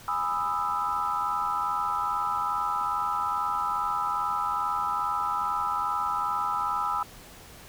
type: chord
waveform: sine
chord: E major seventh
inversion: first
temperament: just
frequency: 824.1 / 988.9 / 1236.1 / 1318.5 Hz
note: G#5 / B5 / D#6 / E6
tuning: -14 / +2 / -12 / 0 cents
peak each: -33 / -31 / -32 / -29 dBFS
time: 0.08-7.03 s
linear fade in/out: 2 ms
effects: pink hiss -48 dBFS RMS until 7.68 s